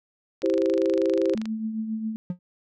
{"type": "click train", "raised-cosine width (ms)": 0.2, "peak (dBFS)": -20, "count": 27, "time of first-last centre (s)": [0.42, 1.456], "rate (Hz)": 25.1}
{"type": "chord", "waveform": "sine", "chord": "C major", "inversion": "first", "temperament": "equal", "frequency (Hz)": [329.6, 392, 523.3], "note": ["E4", "G4", "C5"], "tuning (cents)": [0, 0, 0], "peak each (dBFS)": -24, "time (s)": [0.43, 1.35], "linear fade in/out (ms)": 10}
{"type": "tone with tremolo", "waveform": "sine", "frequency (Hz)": 220, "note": "A3", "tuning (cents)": 0, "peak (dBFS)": -24, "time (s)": [1.35, 2.16], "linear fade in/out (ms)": 0, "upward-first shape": "triangle", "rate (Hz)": 7.3, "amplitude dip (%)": 55}
{"type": "tone with exponential decay", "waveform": "triangle", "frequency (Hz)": 178.4, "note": "F3", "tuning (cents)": 37, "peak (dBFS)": -20, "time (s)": [2.3, 2.39], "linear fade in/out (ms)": 2, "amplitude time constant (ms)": 18}
{"effects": []}